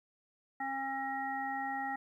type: harmonic tone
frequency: 269.9 Hz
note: C#4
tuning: 46 cents flat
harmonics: 1 / 3 / 5 / 7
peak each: -44 / -36 / -46 / -40 dBFS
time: 0.6-1.96 s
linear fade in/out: 5 ms
effects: 12-bit